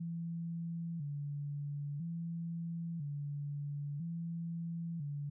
sine tone with vibrato, 155.6 Hz, D#3, in tune, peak -37 dBFS, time 0-5.3 s, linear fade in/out 10 ms, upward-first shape square, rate 0.5 Hz, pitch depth 130 cents each way, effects none

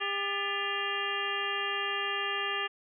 harmonic tone with a mistuned harmonic, 400.7 Hz, G4, 38 cents sharp, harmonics 1 / 2 / 3 / 4 / 5 / 6 / 7 / 8, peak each -39 / -41 / -36 / -36 / -40 / -41 / -35 / -41 dBFS, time 0-2.68 s, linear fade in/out 20 ms, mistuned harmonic 4, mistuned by +140 cents, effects none

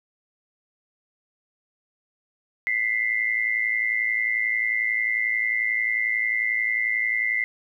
sine tone pair together, 1992.8 / 2104 Hz, B6 / C7, +15 / +9 cents, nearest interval minor second, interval 94 cents, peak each -24 dBFS, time 2.67-7.44 s, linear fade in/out 0 ms, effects 10-bit

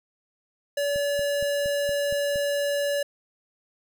square tone, 572 Hz, D5, 46 cents flat, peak -24 dBFS, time 0.77-3.03 s, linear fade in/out 5 ms
click train, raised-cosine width 5 ms, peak -27 dBFS, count 7, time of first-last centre 0.96-2.359 s, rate 4.29 Hz
effects none

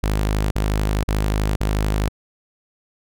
sawtooth tone bursts, 51.91 Hz, G#1, in tune, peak -14 dBFS, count 4, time 0.03-2.085 s, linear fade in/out 5 ms, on 480 ms, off 45 ms, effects none

